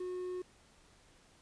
triangle tone with quantisation, 363.9 Hz, F#4, 29 cents flat, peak -35 dBFS, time 0-0.42 s, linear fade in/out 5 ms, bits 10, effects pink hiss -64 dBFS RMS until 1.41 s + resampled to 22050 Hz

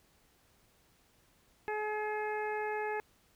harmonic tone, 424.9 Hz, G#4, 40 cents sharp, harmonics 1 / 2 / 3 / 4 / 5 / 6, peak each -36 / -37 / -50 / -41 / -46 / -49 dBFS, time 1.68-3 s, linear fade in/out 0 ms, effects pink hiss -68 dBFS RMS until 3.35 s

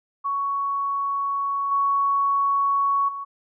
sine tone with level steps, 1115 Hz, C#6, 10 cents sharp, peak -22 / -18 / -29 dBFS, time 0.24-3.25 s, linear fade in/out 20 ms, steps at 1.71 / 3.08 s, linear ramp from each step 10 ms, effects none

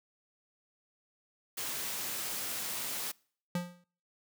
white noise, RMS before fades -37 dBFS, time 1.57-3.12 s, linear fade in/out 10 ms
square tone with exponential decay, 176.2 Hz, F3, 16 cents sharp, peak -28 dBFS, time 3.55-3.84 s, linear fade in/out 2 ms, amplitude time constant 62 ms
effects noise-tail reverb RT60 0.5 s tail -25 dB re dry + high-pass 100 Hz 12 dB/octave

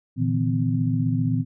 sine tone cluster, 115.9 / 148 / 163.3 / 255.3 Hz, A#2 / D3 / E3 / C4, -10 / +14 / -16 / -42 cents, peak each -23 / -28 / -26 / -25 dBFS, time 0.16-1.45 s, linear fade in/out 50 ms, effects none

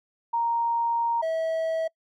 sine / triangle tone pair in turn, 932.3 / 648.2 Hz, A#5 / E5, 0 / -29 cents, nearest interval tritone, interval 629 cents, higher first, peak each -22 dBFS, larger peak neither, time 0.33-1.22 / 1.22-1.88 s, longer first, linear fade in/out 10 ms, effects noise-tail reverb RT60 0.1 s tail -26 dB re dry

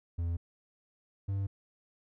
triangle tone pair in turn, 84.8 / 98.29 Hz, E2 / G2, +50 / +5 cents, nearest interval minor third, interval 255 cents, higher second, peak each -28 / -28 dBFS, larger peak neither, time 0.18-0.37 / 1.28-1.47 s, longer neither, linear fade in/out 10 ms, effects none

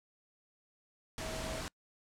sine tone in noise, 640 Hz, D#5, 49 cents sharp, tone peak -43 dBFS, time 1.21-1.61 s, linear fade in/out 0 ms, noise pink, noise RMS -40 dBFS, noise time 1.18-1.68 s, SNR -6 dB, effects noise-tail reverb RT60 0.1 s tail -26 dB re dry + low-pass 9000 Hz 12 dB/octave

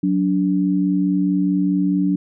sine tone pair together, 184.5 / 289.2 Hz, F#3 / D4, -5 / -27 cents, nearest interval minor sixth, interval 778 cents, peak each -18 dBFS, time 0.03-2.16 s, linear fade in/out 5 ms, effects none

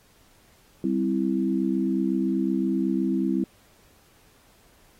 sine chord, C major, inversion second, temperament equal, 196 / 261.6 / 329.6 Hz, G3 / C4 / E4, 0 / 0 / 0 cents, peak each -26 dBFS, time 0.84-3.44 s, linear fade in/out 2 ms, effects pink hiss -59 dBFS RMS until 4.99 s + AAC 48 kbps

